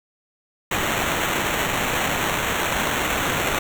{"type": "noise with sample-and-hold", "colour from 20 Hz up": "white", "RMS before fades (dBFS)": -23, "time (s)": [0.71, 3.59], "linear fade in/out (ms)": 5, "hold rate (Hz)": 4900, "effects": []}